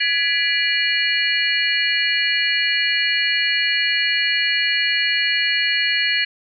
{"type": "tone cluster", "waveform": "sine", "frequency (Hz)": [1683, 1989, 2376, 2896, 4315], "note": ["G#6", "B6", "D7", "F#7", "C#8"], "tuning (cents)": [23, 12, 20, -38, -47], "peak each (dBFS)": -23, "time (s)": [0, 6.25], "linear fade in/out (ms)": 10, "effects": []}